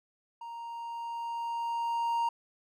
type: tone with level ramp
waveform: triangle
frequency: 932.3 Hz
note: A#5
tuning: in tune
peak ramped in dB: -38 to -24 dBFS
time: 0.41-2.29 s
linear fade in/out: 5 ms
effects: none